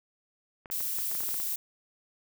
clicks, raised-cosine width 0.5 ms, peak -28 dBFS, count 11, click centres 0.658 / 0.701 / 0.805 / 0.987 / 1.115 / 1.151 / 1.205 / 1.235 / 1.289 / 1.343 / 1.401 s
violet noise, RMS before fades -32 dBFS, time 0.71-1.56 s, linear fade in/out 5 ms
effects none

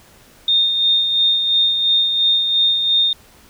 sine tone with tremolo, 3657 Hz, A#7, 34 cents flat, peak -11 dBFS, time 0.48-3.13 s, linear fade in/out 2 ms, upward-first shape sine, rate 2.9 Hz, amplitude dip 45%, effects pink hiss -48 dBFS RMS until 3.49 s

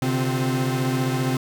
45% pulse tone cluster, 131 / 146.1 / 259.6 / 354 Hz, C3 / D3 / C4 / F4, +2 / -9 / -13 / +23 cents, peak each -24 / -30 / -25 / -31 dBFS, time 0.02-1.37 s, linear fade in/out 2 ms, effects none

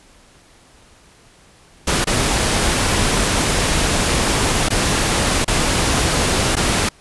pink noise with dropouts, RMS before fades -17 dBFS, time 1.87-6.89 s, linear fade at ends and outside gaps 5 ms, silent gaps 2.044-2.07 / 4.687-4.703 / 5.446-5.478 / 6.555-6.566 s, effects pink hiss -49 dBFS RMS until 7 s + resampled to 24000 Hz

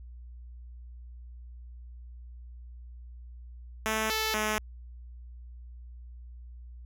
5% pulse tone with pitch steps, 218.8 / 438 / 214.4 Hz, A3 / A4 / A3, -9 / -8 / -45 cents, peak -16 dBFS, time 3.86-4.58 s, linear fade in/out 0 ms, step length 240 ms, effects added 60 Hz sine -43 dBFS peak until 6.85 s

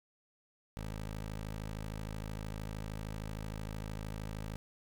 15% pulse tone, 53.1 Hz, G#1, 39 cents sharp, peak -33 dBFS, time 0.77-4.56 s, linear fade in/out 0 ms, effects none

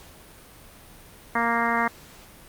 harmonic tone, 233.1 Hz, A#3, in tune, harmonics 1 / 2 / 3 / 4 / 5 / 6 / 7 / 8 / 9, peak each -29 / -33 / -29 / -27 / -27 / -31 / -30 / -29 / -32 dBFS, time 1.35-1.88 s, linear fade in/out 5 ms, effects pink hiss -48 dBFS RMS until 2.48 s + Opus 48 kbps

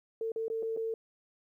sine tone with dropouts, 449.2 Hz, A4, 36 cents sharp, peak -31 dBFS, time 0.21-0.94 s, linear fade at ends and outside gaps 2 ms, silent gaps 0.319-0.36 / 0.482-0.5 / 0.626-0.63 / 0.765-0.772 s, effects 12-bit

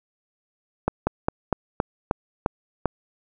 slowing click train, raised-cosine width 1 ms, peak -6 dBFS, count 8, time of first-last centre 0.88-2.857 s, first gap 190 ms, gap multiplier 1.13, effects none

